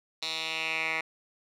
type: tone with band-pass filter sweep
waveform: 10% pulse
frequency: 160.3 Hz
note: E3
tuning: 48 cents flat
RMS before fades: -32 dBFS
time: 0.22-1.01 s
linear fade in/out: 5 ms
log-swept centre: 4000 to 2000 Hz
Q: 3.4
effects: none